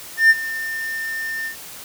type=tone with ADSR envelope; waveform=triangle; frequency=1800 Hz; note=A6; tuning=39 cents sharp; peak=-5 dBFS; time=0.17-1.56 s; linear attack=130 ms; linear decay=36 ms; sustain=-17 dB; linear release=100 ms; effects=white hiss -37 dBFS RMS until 1.84 s